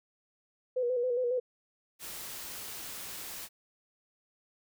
sine tone with vibrato, 493.9 Hz, B4, in tune, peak -27 dBFS, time 0.76-1.4 s, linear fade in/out 10 ms, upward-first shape square, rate 7.3 Hz, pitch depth 46 cents each way
white noise, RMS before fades -42 dBFS, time 1.99-3.49 s, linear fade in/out 50 ms
effects none

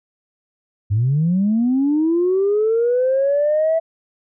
sine linear sweep, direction up, 96.7 to 659.3 Hz, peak -13 dBFS, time 0.9-3.8 s, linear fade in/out 20 ms, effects tanh soft clip ceiling -10 dBFS

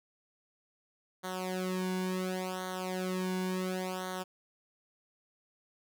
sawtooth tone with flanger, 185 Hz, F#3, in tune, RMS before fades -35 dBFS, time 1.23-4.24 s, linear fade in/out 20 ms, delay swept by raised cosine 0.39 to 1.59 ms, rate 0.7 Hz, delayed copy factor -0.95, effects none

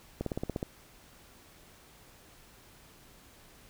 slowing click train, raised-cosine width 2 ms, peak -19 dBFS, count 8, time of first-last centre 0.21-0.629 s, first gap 53 ms, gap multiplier 1.04, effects pink hiss -57 dBFS RMS until 3.69 s

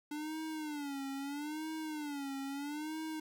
square tone with vibrato, 293.7 Hz, D4, in tune, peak -39 dBFS, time 0.11-3.2 s, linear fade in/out 5 ms, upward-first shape sine, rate 0.77 Hz, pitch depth 130 cents each way, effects 12-bit

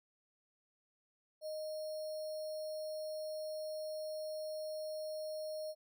sine tone with sample-and-hold, 620 Hz, D#5, 6 cents flat, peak -39 dBFS, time 1.41-5.75 s, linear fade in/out 50 ms, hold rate 4900 Hz, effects none

